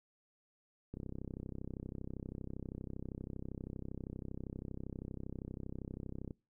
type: click train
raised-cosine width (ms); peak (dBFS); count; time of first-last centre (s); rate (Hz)
3; -30; 176; 0.94-6.308; 32.6
effects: noise-tail reverb RT60 0.3 s tail -24 dB re dry